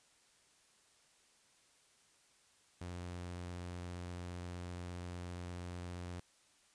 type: tone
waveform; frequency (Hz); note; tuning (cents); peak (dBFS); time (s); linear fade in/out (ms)
sawtooth; 88.5; F2; +23; -39; 2.81-6.2; 5
effects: white hiss -69 dBFS RMS until 6.74 s + resampled to 22050 Hz